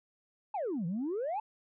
sine exponential two-way sweep, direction down then up, 897 to 159.6 to 897 Hz, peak -30 dBFS, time 0.54-1.4 s, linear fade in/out 5 ms, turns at 0.86 s, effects tanh soft clip ceiling -29 dBFS

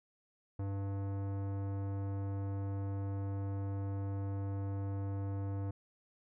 sine tone with tanh clipping, 98.6 Hz, G2, 11 cents sharp, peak -37 dBFS, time 0.59-5.71 s, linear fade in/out 5 ms, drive 18 dB, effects none

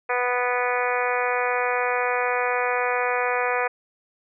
harmonic tone with a mistuned harmonic, 246.9 Hz, B3, in tune, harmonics 2 / 3 / 4 / 5 / 6 / 7 / 8 / 9 / 10, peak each -26 / -28 / -29 / -30 / -31 / -31 / -32 / -33 / -33 dBFS, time 0.09-3.68 s, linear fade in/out 10 ms, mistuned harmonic 10, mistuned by -19 cents, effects none

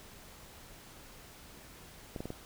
clicks, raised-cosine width 2 ms, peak -25 dBFS, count 4, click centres 2.162 / 2.205 / 2.256 / 2.304 s, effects pink hiss -53 dBFS RMS until 2.45 s

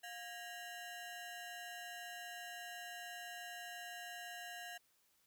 25% pulse ring-modulated tone, 1174.7 Hz, D6, in tune, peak -40 dBFS, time 0.03-4.78 s, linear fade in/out 10 ms, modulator 466 Hz, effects white hiss -75 dBFS RMS until 5.26 s

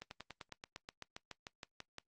slowing click train, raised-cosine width 0.2 ms, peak -28 dBFS, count 16, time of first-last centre 0.02-1.984 s, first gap 91 ms, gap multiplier 1.05, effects noise-tail reverb RT60 0.1 s tail -20 dB re dry + Opus 24 kbps

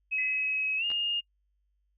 sine tone with pitch glide, 2555 to 2835 Hz, D#7 to F7, +45 to +25 cents, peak -27 dBFS, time 0.11-1.21 s, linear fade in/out 20 ms, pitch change +180 cents, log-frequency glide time 0.77-0.85 s
sine tone with exponential decay, 2026 Hz, B6, 44 cents sharp, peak -32 dBFS, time 0.18-1.01 s, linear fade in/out 5 ms, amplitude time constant 180 ms
clicks, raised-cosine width 0.3 ms, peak -27 dBFS, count 2, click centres 0.903 / 0.916 s
effects noise-tail reverb RT60 0.1 s tail -24 dB re dry + added 50 Hz sine -70 dBFS peak until 1.97 s

